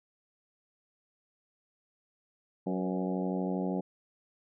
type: harmonic tone with a mistuned harmonic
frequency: 92.5 Hz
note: F#2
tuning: in tune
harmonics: 2 / 3 / 4 / 5 / 6 / 7 / 8 / 9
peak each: -32 / -36 / -38 / -40 / -42 / -43 / -44 / -45 dBFS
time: 2.66-3.81 s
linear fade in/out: 10 ms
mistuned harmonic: 5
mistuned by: +44 cents
effects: none